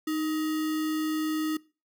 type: tone with sample-and-hold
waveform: sine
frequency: 311.1 Hz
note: D#4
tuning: in tune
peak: -26 dBFS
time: 0.07-1.57 s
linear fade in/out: 5 ms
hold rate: 1575 Hz
effects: noise-tail reverb RT60 0.3 s tail -20 dB re dry